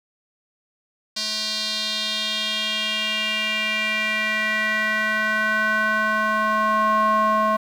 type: tone with band-pass filter sweep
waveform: square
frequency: 215.6 Hz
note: A3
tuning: 35 cents flat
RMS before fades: -22 dBFS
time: 1.16-7.57 s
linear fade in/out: 10 ms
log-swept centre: 4700 to 950 Hz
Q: 3.8
effects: 8-bit